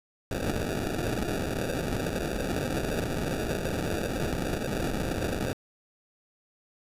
violet noise with sample-and-hold, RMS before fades -30 dBFS, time 0.31-5.53 s, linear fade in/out 2 ms, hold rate 1050 Hz, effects resampled to 32000 Hz

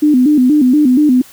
sine tone with vibrato, 275 Hz, C#4, 14 cents flat, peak -6 dBFS, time 0.02-1.22 s, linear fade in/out 10 ms, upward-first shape square, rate 4.2 Hz, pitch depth 150 cents each way, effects white hiss -40 dBFS RMS until 1.32 s

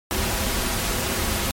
pink noise with comb filter, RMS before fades -24 dBFS, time 0.11-1.51 s, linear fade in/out 0 ms, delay 6.7 ms, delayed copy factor -0.5, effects MP3 64 kbps

